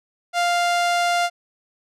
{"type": "tone with low-pass filter", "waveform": "sawtooth", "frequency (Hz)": 698.5, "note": "F5", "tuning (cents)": 0, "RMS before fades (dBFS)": -20, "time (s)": [0.33, 1.3], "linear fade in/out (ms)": 50, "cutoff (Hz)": 8800, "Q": 0.58, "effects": []}